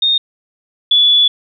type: tone pair in turn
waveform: sine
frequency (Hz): 3683 / 3434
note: A#7 / A7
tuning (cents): -22 / -43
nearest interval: minor second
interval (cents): 121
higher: first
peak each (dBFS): -10 / -7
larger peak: second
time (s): 0.02-0.18 / 0.91-1.28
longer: second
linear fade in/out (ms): 5
effects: none